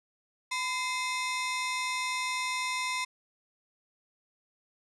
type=ring-modulated tone; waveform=sawtooth; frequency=1548 Hz; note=G6; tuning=22 cents flat; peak=-23 dBFS; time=0.51-3.05 s; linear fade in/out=10 ms; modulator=540 Hz; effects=resampled to 22050 Hz